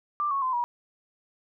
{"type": "tone with pitch steps", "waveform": "sine", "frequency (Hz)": [1182, 1102.8, 1029, 960.1], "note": ["D6", "C#6", "C6", "B5"], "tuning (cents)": [11, -9, -29, -49], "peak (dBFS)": -24, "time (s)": [0.2, 0.64], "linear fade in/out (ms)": 0, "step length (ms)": 110, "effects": []}